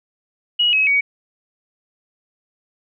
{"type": "tone with pitch steps", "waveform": "sine", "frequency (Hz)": [2905, 2558, 2253], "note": ["F#7", "D#7", "C#7"], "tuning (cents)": [-32, 47, 28], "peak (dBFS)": -13, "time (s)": [0.59, 1.01], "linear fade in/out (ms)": 10, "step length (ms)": 140, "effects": []}